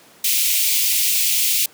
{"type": "high-pass noise", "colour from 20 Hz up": "white", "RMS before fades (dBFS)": -18, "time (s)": [0.24, 1.66], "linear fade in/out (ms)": 5, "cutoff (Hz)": 2200, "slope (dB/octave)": 48, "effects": ["pink hiss -48 dBFS RMS until 1.73 s", "high-pass 200 Hz 12 dB/octave"]}